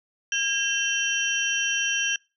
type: tone cluster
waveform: sine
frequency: 1623 / 2714 / 3106 / 5780 Hz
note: G#6 / E7 / G7 / F#8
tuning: -40 / +50 / -17 / -41 cents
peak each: -28 dBFS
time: 0.32-2.16 s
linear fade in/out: 2 ms
effects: noise-tail reverb RT60 0.3 s tail -26 dB re dry